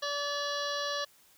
harmonic tone with a mistuned harmonic, 576 Hz, D5, 34 cents flat, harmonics 1 / 2 / 3 / 5 / 6 / 7 / 8 / 9 / 10, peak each -36 / -37 / -38 / -44 / -41 / -40 / -44 / -47 / -45 dBFS, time 0.02-1.05 s, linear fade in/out 10 ms, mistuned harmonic 6, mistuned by -40 cents, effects white hiss -62 dBFS RMS until 1.37 s

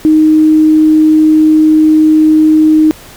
sine tone, 311.1 Hz, D#4, in tune, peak -3 dBFS, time 0.05-2.91 s, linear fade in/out 0 ms, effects pink hiss -34 dBFS RMS until 3.16 s

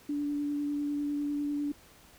sine tone with vibrato, 290.4 Hz, D4, 19 cents flat, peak -29 dBFS, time 0.09-1.72 s, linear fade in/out 5 ms, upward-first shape sine, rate 10 Hz, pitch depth 11 cents each way, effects pink hiss -57 dBFS RMS until 2.18 s

